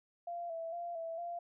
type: tone with vibrato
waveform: sine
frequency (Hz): 675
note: E5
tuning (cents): +41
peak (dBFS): -38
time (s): 0.27-1.39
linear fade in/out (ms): 5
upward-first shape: square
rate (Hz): 2.2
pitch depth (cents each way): 40
effects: none